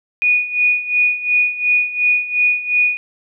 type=tone with tremolo; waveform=sine; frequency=2464 Hz; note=D#7; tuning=17 cents flat; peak=-10 dBFS; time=0.22-2.97 s; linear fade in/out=0 ms; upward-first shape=sine; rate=2.8 Hz; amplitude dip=80%; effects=none